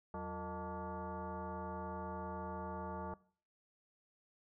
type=tone with frequency modulation; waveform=sine; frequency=349.2 Hz; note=F4; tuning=in tune; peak=-40 dBFS; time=0.14-3.14 s; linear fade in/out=2 ms; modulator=268 Hz; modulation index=3; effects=noise-tail reverb RT60 0.5 s tail -21 dB re dry